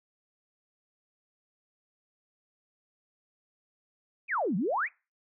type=exponential two-way sweep; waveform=sine; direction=down then up; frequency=2633 to 164.81 to 2633 Hz; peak=-26 dBFS; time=4.28-4.89 s; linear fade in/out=50 ms; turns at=4.56 s; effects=noise-tail reverb RT60 0.3 s tail -24 dB re dry